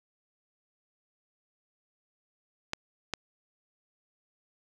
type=clicks; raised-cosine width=0.2 ms; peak=-13 dBFS; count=2; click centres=2.734 / 3.137 s; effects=none